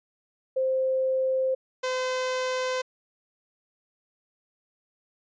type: tone pair in turn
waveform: sine / sawtooth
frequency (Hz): 523.3 / 511.9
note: C5 / C5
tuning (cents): 0 / -38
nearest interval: unison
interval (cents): 38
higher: first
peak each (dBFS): -22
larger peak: neither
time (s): 0.56-1.55 / 1.83-2.82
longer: neither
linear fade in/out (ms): 10
effects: resampled to 16000 Hz